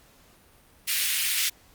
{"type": "high-pass noise", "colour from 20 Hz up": "pink", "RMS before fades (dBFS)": -25, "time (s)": [0.87, 1.5], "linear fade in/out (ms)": 20, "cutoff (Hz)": 2100, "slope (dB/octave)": 24, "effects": ["pink hiss -57 dBFS RMS until 1.74 s", "Opus 48 kbps"]}